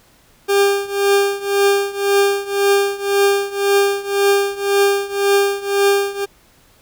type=tone with tremolo; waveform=40% pulse; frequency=399.8 Hz; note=G4; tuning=34 cents sharp; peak=-9 dBFS; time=0.48-6.26 s; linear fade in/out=20 ms; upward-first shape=triangle; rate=1.9 Hz; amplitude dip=90%; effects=pink hiss -52 dBFS RMS until 6.81 s